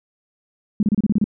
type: tone bursts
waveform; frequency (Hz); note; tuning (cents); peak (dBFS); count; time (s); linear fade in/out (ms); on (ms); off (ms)
sine; 207.7; G#3; 0; -13; 8; 0.8-1.242; 2; 29; 30
effects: none